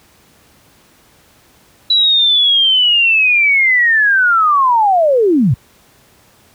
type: linear sweep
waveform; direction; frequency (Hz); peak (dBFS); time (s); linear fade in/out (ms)
sine; down; 3951 to 104.3; -8; 1.9-5.54; 5
effects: pink hiss -49 dBFS RMS until 6.54 s + high-pass 60 Hz 12 dB/octave